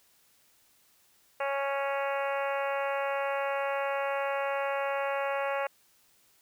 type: harmonic tone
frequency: 277.1 Hz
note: C#4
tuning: 1 cent flat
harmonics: 2 / 3 / 4 / 5 / 6 / 7 / 8 / 9 / 10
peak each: -31 / -35 / -37 / -39 / -41 / -42 / -43 / -44 / -45 dBFS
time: 1.4-5.67 s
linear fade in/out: 5 ms
effects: white hiss -65 dBFS RMS until 6.41 s